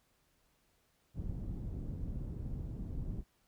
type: low-pass noise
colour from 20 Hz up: pink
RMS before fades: -40 dBFS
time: 1.14-3.24 s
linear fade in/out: 50 ms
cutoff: 190 Hz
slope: 12 dB/octave
effects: pink hiss -74 dBFS RMS until 3.47 s